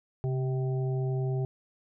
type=harmonic tone with a mistuned harmonic; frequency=129.5 Hz; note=C3; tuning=17 cents flat; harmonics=1 / 3 / 5 / 6; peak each=-27 / -35 / -44 / -46 dBFS; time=0.24-1.45 s; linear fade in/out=0 ms; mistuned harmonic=1; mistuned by=+42 cents; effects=none